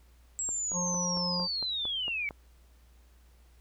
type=linear sweep; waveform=sine; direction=down; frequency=7710 to 2217 Hz; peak=-30 dBFS; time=0.39-2.29 s; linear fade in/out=0 ms
type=click train; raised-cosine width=1 ms; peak=-28 dBFS; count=9; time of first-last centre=0.49-2.308 s; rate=4.4 Hz
type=harmonic tone; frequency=177.7 Hz; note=F3; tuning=30 cents sharp; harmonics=1 / 3 / 5 / 6; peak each=-33 / -38 / -40 / -41 dBFS; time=0.72-1.48 s; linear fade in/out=50 ms
effects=added 60 Hz sine -56 dBFS peak until 3.6 s + pink hiss -67 dBFS RMS until 3.6 s